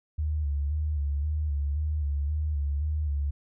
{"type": "tone with vibrato", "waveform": "sine", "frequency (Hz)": 73.8, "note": "D2", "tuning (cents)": 9, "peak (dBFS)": -25, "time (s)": [0.18, 3.31], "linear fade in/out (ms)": 10, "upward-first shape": "square", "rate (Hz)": 1.9, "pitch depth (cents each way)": 56, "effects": []}